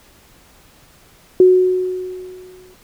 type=tone with exponential decay; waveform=sine; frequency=368.1 Hz; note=F#4; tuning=9 cents flat; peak=-4 dBFS; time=1.4-2.74 s; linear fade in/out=2 ms; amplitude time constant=290 ms; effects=pink hiss -49 dBFS RMS until 2.83 s